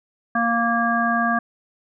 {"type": "harmonic tone", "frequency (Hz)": 233.1, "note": "A#3", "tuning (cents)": 0, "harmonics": [1, 3, 5, 7], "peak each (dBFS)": [-23, -23, -23, -23], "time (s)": [0.35, 1.39], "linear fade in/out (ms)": 5, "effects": []}